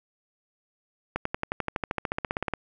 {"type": "accelerating click train", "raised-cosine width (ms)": 0.5, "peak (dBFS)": -12, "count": 20, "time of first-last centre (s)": [1.16, 2.537], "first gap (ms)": 94, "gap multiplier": 0.97, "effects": []}